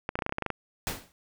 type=clicks; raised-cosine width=0.5 ms; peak=-14 dBFS; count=11; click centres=0.091 / 0.155 / 0.19 / 0.222 / 0.264 / 0.294 / 0.324 / 0.384 / 0.423 / 0.463 / 0.503 s
type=noise with exponential decay; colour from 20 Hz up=pink; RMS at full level=-28 dBFS; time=0.87-1.12 s; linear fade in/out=0 ms; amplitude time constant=54 ms
effects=none